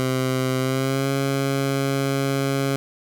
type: tone with pitch glide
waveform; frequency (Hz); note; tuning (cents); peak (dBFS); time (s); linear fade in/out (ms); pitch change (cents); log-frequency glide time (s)
15% pulse; 130 to 137.17; C3 to C#3; -11 to -18; -14; 0-2.76; 0; +93; 0.59-1.09
effects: none